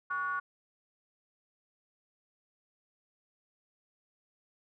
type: ring-modulated tone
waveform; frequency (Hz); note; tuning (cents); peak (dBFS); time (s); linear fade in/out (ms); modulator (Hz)
triangle; 164.81; E3; 0; -26; 0.1-0.4; 10; 1290
effects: none